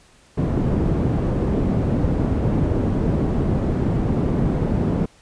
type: low-pass noise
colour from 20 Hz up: white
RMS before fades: -20 dBFS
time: 0.37-5.06 s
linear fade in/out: 10 ms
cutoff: 250 Hz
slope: 12 dB/octave
effects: pink hiss -53 dBFS RMS until 5.21 s + resampled to 22050 Hz